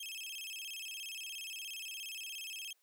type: tone with vibrato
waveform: sawtooth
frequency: 2884 Hz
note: F#7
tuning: 45 cents flat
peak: -39 dBFS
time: 0-2.73 s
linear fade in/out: 5 ms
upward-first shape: square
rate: 17 Hz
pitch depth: 180 cents each way
effects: white hiss -75 dBFS RMS until 2.82 s + high-pass 400 Hz 12 dB/octave